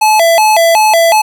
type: tone with vibrato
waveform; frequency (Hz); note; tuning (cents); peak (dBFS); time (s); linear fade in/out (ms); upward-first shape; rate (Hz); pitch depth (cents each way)
square; 758; F#5; +42; -6; 0.01-1.22; 10; square; 2.7; 220
effects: none